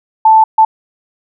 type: tone bursts at uneven times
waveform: sine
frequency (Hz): 880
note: A5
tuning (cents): 0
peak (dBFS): -3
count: 2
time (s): 0.25-0.44 / 0.58-0.65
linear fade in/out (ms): 5
effects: none